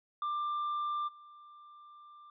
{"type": "tone with level steps", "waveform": "triangle", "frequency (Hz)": 1187, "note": "D6", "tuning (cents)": 18, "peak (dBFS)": [-30, -50], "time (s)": [0.22, 2.3], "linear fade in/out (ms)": 2, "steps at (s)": 1.07, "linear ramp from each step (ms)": 20, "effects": ["resampled to 11025 Hz"]}